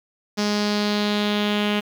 sawtooth tone with low-pass filter sweep, 207.7 Hz, G#3, in tune, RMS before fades -22 dBFS, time 0.37-1.81 s, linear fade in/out 20 ms, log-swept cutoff 5300 to 3000 Hz, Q 3.6, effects 7-bit

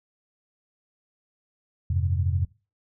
sine chord, F suspended second, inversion none, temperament equal with one note detuned, 87.31 / 100.46 / 130.81 Hz, F2 / G2 / C3, 0 / +43 / 0 cents, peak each -23 / -28 / -29 dBFS, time 1.9-2.45 s, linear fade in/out 5 ms, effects noise-tail reverb RT60 0.3 s tail -21 dB re dry

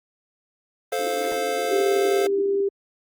square chord, F major, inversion first, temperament just, 436.5 / 523.8 / 698.5 Hz, A4 / C5 / F5, -14 / +2 / 0 cents, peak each -28 dBFS, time 0.92-2.27 s, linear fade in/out 5 ms
pink band-pass noise, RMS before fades -36 dBFS, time 0.99-2.61 s, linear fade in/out 2 ms, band 280 to 390 Hz, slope 96 dB/octave
sine tone, 396.8 Hz, G4, 21 cents sharp, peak -19 dBFS, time 1.71-2.69 s, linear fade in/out 10 ms
effects Opus 32 kbps

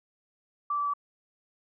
sine tone with pitch steps, 1165 / 1157.6 / 1150.3 Hz, D6 / D6 / D6, -14 / -25 / -36 cents, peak -26 dBFS, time 0.7-0.937 s, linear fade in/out 5 ms, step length 79 ms, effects none

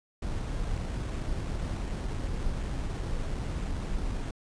brown noise with sample-and-hold, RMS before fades -32 dBFS, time 0.22-4.31 s, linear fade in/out 5 ms, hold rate 4900 Hz, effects resampled to 22050 Hz

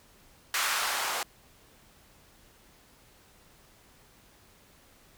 blue noise with band-pass filter sweep, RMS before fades -30 dBFS, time 0.54-1.23 s, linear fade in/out 2 ms, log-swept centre 1400 to 750 Hz, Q 1.4, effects pink hiss -59 dBFS RMS until 5.17 s

